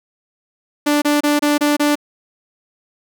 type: tone bursts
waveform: sawtooth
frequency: 293.7 Hz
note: D4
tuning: in tune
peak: -9 dBFS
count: 6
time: 0.86-1.955 s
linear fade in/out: 10 ms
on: 160 ms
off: 27 ms
effects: none